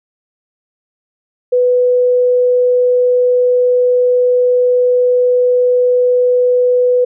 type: tone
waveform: sine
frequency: 495.9 Hz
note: B4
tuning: 7 cents sharp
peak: -8 dBFS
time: 1.52-7.05 s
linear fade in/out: 10 ms
effects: none